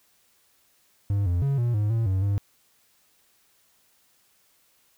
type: tone with pitch steps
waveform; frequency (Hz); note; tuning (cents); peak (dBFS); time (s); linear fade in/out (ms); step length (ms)
triangle; 100.5 / 87.6 / 138.6 / 119.6 / 104.6 / 114 / 94.8 / 100.4; G2 / F2 / C#3 / A#2 / G#2 / A#2 / F#2 / G2; +44 / +6 / 0 / +45 / +13 / -38 / +43 / +42; -19; 1.1-2.38; 0; 160
effects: white hiss -64 dBFS RMS until 4.97 s